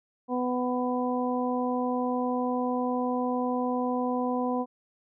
harmonic tone, 249.3 Hz, B3, 16 cents sharp, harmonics 1 / 2 / 3 / 4, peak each -28 / -31 / -33 / -34 dBFS, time 0.28-4.66 s, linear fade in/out 50 ms, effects none

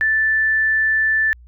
sine tone, 1760 Hz, A6, in tune, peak -14 dBFS, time 0.01-1.33 s, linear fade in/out 0 ms, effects added 60 Hz sine -41 dBFS peak until 1.47 s

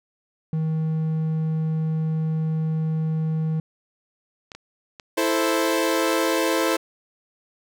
triangle tone, 158.6 Hz, D#3, 33 cents sharp, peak -19 dBFS, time 0.53-3.6 s, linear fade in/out 2 ms
clicks, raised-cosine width 0.2 ms, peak -22 dBFS, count 5, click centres 4.518 / 4.55 / 4.998 / 5.786 / 6.607 s
sawtooth chord, A minor, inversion second, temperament equal, 329.6 / 440 / 523.3 Hz, E4 / A4 / C5, 0 / 0 / 0 cents, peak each -19 / -22 / -20 dBFS, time 5.17-6.77 s, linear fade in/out 10 ms
effects none

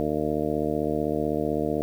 harmonic tone, 75.8 Hz, D#2, 45 cents flat, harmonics 1 / 2 / 3 / 4 / 5 / 6 / 7 / 8 / 9, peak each -38 / -34 / -32 / -29 / -33 / -29 / -37 / -32 / -34 dBFS, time 0-1.82 s, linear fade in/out 0 ms, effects 9-bit

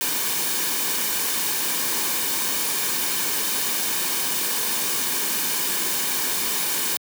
white noise with comb filter, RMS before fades -24 dBFS, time 0.01-6.97 s, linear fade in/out 0 ms, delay 1.5 ms, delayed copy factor -0.5, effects high-pass 150 Hz 12 dB/octave

